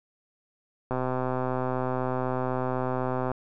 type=click train; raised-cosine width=1 ms; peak=-15 dBFS; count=309; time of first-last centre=0.91-3.316 s; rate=128 Hz; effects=none